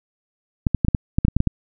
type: clicks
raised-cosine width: 5 ms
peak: -4 dBFS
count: 11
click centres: 0.668 / 0.747 / 0.848 / 0.884 / 0.948 / 1.185 / 1.25 / 1.283 / 1.366 / 1.404 / 1.473 s
effects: none